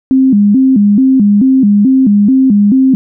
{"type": "tone with vibrato", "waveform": "sine", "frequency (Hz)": 232.3, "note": "A#3", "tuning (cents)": -6, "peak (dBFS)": -4, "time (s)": [0.11, 2.95], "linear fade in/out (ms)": 0, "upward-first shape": "square", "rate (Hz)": 2.3, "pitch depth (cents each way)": 220, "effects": []}